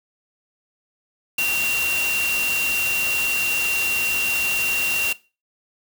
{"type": "tone in noise", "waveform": "sine", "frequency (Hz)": 2753, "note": "F7", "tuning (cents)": -25, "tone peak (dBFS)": -19, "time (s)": [1.38, 5.13], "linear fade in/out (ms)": 5, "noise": "white", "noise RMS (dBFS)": -27, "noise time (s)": [1.38, 5.13], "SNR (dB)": 5, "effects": ["noise-tail reverb RT60 0.3 s tail -19 dB re dry"]}